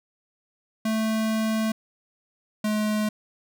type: tone pair in turn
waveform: square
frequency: 220 / 212.9 Hz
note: A3 / G#3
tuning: 0 / +43 cents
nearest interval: minor second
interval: 57 cents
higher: first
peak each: -23 dBFS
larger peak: neither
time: 0.85-1.72 / 2.64-3.09 s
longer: first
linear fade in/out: 5 ms
effects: none